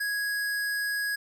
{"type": "tone", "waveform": "square", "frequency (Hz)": 1661.2, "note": "G#6", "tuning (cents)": 0, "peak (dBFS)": -28, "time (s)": [0, 1.16], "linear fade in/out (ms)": 10, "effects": []}